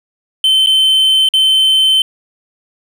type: tone with dropouts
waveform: triangle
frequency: 3081 Hz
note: G7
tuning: 31 cents flat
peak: -6 dBFS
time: 0.44-2.02 s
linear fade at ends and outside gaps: 2 ms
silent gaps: 0.662-0.67 / 1.288-1.337 s
effects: none